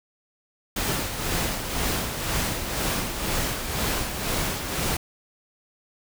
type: noise with tremolo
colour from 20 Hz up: pink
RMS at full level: -25 dBFS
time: 0.76-4.97 s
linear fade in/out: 5 ms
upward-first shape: sine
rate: 2 Hz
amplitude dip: 50%
effects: none